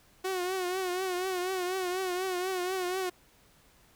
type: tone with vibrato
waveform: sawtooth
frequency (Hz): 368.1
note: F#4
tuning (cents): -9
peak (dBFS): -26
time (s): 0.24-3.1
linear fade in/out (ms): 10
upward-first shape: triangle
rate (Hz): 4.1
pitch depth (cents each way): 76
effects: pink hiss -62 dBFS RMS until 3.95 s